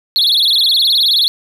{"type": "tone with vibrato", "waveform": "triangle", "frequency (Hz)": 3827, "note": "A#7", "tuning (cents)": 45, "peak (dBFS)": -8, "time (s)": [0.16, 1.28], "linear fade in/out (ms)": 0, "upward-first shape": "sine", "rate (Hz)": 19, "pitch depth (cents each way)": 240, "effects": []}